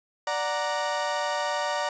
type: chord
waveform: 30% pulse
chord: D augmented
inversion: none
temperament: equal with one note detuned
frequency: 587.3 / 737.4 / 932.3 Hz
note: D5 / F#5 / A#5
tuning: 0 / -6 / 0 cents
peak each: -27 / -30 / -27 dBFS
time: 0.27-1.89 s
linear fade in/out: 2 ms
effects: resampled to 16000 Hz + 10-bit